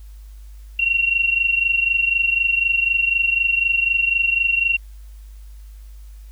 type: tone pair together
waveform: sine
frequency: 2737 / 2761 Hz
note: F7 / F7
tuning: -36 / -20 cents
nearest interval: unison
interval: 16 cents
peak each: -17 / -21 dBFS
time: 0.79-4.77 s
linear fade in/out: 5 ms
effects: added 51 Hz sine -36 dBFS peak until 6.31 s + white hiss -57 dBFS RMS until 6.31 s